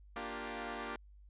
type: chord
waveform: 10% pulse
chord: G minor seventh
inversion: first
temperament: equal with one note detuned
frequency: 233.1 / 293.7 / 350.6 / 392 Hz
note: Bb3 / D4 / F4 / G4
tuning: 0 / 0 / +7 / 0 cents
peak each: -36 / -38 / -39 / -37 dBFS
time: 0.16-0.96 s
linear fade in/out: 2 ms
effects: added 50 Hz sine -55 dBFS peak until 1.29 s + resampled to 8000 Hz